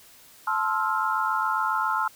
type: chord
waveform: sine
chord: F major seventh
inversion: first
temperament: just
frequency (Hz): 873.1 / 1047.7 / 1309.6 / 1396.9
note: A5 / C6 / E6 / F6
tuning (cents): -14 / +2 / -12 / 0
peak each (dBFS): -28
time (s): 0.47-2.08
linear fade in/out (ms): 5
effects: white hiss -52 dBFS RMS until 2.15 s

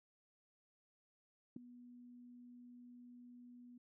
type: tone with ADSR envelope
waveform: sine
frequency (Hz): 244.2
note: B3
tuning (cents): -19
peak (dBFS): -39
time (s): 1.56-3.78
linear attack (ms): 5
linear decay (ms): 5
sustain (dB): -16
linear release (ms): 6
effects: none

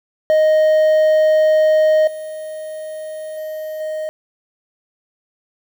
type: tone with level steps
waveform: triangle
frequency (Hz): 622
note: D#5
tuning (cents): -1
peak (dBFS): -8 / -24 / -22 / -19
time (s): 0.3-4.09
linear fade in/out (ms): 0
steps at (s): 2.07 / 3.37 / 3.8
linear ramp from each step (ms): 5
effects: 7-bit

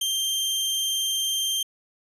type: tone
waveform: sawtooth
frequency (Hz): 3161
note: G7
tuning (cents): +14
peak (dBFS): -20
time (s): 0.01-1.63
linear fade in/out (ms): 5
effects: resampled to 32000 Hz

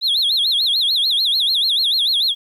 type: tone with vibrato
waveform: sine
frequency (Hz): 3729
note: A#7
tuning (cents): 0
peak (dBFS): -12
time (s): 0.01-2.35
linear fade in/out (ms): 50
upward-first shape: sine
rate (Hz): 6.8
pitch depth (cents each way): 240
effects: tanh soft clip ceiling -13 dBFS + 9-bit

